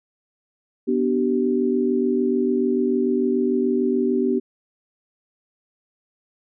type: chord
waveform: sine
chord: G major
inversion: first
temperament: equal with one note detuned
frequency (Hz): 246.9 / 293.7 / 384.2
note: B3 / D4 / G4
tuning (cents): 0 / 0 / -35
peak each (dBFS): -21 / -25 / -21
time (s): 0.87-4.4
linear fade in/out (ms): 20
effects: none